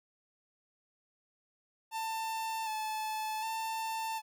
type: tone with vibrato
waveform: 45% pulse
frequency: 880 Hz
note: A5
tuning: in tune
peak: -34 dBFS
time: 1.91-4.22 s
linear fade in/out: 50 ms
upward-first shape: square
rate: 0.66 Hz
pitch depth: 24 cents each way
effects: none